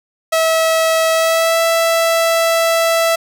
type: tone with pitch glide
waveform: sawtooth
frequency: 648 to 661.6 Hz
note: E5 to E5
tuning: -30 to +6 cents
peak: -8 dBFS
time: 0.32-3.16 s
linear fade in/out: 10 ms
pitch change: +36 cents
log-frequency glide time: 1.13-1.61 s
effects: none